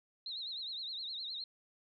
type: tone with vibrato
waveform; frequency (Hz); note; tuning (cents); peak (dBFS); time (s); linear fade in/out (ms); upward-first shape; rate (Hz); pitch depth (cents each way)
sine; 3951; B7; 0; -39; 0.26-1.44; 2; triangle; 9.7; 160
effects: none